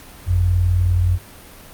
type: tone pair together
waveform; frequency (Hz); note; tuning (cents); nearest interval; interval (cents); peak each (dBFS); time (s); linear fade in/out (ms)
sine; 50.51 / 90; G#1 / F#2; -47 / -47; minor seventh; 1000; -21 / -14; 0.26-1.19; 50
effects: pink hiss -41 dBFS RMS until 1.73 s + Opus 48 kbps